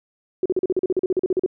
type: tone bursts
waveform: sine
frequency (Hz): 370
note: F#4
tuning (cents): 0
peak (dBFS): -16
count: 16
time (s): 0.43-1.462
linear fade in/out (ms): 2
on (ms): 27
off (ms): 40
effects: none